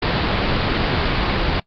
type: low-pass noise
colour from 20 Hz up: pink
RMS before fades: -19 dBFS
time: 0.02-1.6 s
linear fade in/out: 5 ms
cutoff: 4800 Hz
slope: 96 dB/octave
effects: noise-tail reverb RT60 0.1 s tail -22 dB re dry + Opus 32 kbps